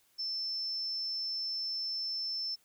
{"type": "tone", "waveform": "sine", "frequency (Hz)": 5310, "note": "E8", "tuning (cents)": 12, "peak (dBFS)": -33, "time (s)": [0.18, 2.56], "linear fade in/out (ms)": 20, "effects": ["white hiss -69 dBFS RMS until 2.64 s"]}